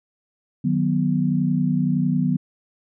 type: chord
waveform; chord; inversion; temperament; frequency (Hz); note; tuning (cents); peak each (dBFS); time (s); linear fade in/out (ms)
sine; B major; first; just; 154.34 / 185.21 / 246.9; D#3 / F#3 / B3; -14 / +2 / 0; -22; 0.64-2.37; 10
effects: none